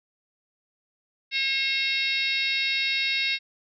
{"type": "harmonic tone with a mistuned harmonic", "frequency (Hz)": 540, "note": "C#5", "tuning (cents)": -45, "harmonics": [3, 4, 5, 6, 7, 8, 9, 10], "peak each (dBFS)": [-38, -28, -28, -40, -28, -35, -37, -37], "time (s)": [1.31, 3.39], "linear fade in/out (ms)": 50, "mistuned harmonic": 8, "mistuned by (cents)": 32, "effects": []}